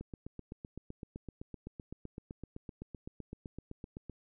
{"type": "click train", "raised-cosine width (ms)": 3, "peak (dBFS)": -30, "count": 33, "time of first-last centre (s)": [0.01, 4.097], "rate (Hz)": 7.83, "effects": []}